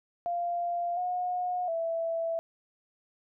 sine tone with pitch steps, 695 / 722 / 662 Hz, F5 / F#5 / E5, -9 / -43 / +7 cents, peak -28 dBFS, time 0.26-2.39 s, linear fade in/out 0 ms, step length 710 ms, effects none

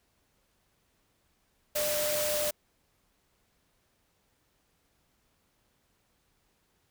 sine tone in noise, 598 Hz, D5, 31 cents sharp, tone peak -30 dBFS, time 1.75-2.51 s, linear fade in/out 10 ms, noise white, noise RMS -32 dBFS, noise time 1.75-2.51 s, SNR -1 dB, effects pink hiss -72 dBFS RMS until 6.9 s

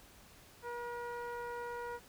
15% pulse tone with low-pass filter, 478.8 Hz, A#4, 46 cents sharp, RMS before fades -42 dBFS, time 0.62-2 s, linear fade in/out 50 ms, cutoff 1300 Hz, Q 0.83, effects pink hiss -59 dBFS RMS until 2.08 s

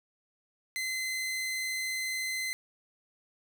sawtooth tone, 2054 Hz, C7, 33 cents flat, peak -28 dBFS, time 0.76-2.53 s, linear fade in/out 0 ms, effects 11-bit

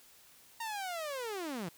sawtooth linear sweep, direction down, 932.3 to 155.56 Hz, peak -33 dBFS, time 0.6-1.69 s, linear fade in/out 5 ms, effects white hiss -60 dBFS RMS until 1.77 s

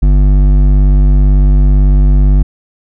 triangle tone with hard clipping, 49 Hz, G1, in tune, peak -6 dBFS, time 0.02-2.43 s, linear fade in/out 10 ms, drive 14 dB, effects none

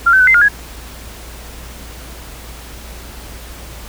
sine tone with pitch steps, 1386 / 1533 / 1501 / 2074 / 1420 / 1663 Hz, F6 / G6 / F#6 / C7 / F6 / G#6, -14 / -39 / +24 / -16 / +28 / +2 cents, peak -6 dBFS, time 0.06-0.486 s, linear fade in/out 10 ms, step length 71 ms, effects added 58 Hz sine -33 dBFS peak until 3.88 s + pink hiss -35 dBFS RMS until 3.88 s

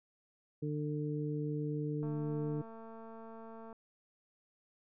harmonic tone, 149.4 Hz, D3, 30 cents sharp, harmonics 1 / 2 / 3, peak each -36 / -39 / -41 dBFS, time 0.62-2.62 s, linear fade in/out 10 ms
click train, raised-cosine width 1 ms, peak -38 dBFS, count 383, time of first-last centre 2.03-3.728 s, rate 225 Hz
effects none

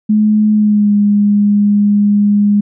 sine tone with pitch glide, 212.9 to 205.3 Hz, G#3 to G#3, +43 to -20 cents, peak -7 dBFS, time 0.09-2.61 s, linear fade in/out 10 ms, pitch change -63 cents, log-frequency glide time 0.53-0.93 s, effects none

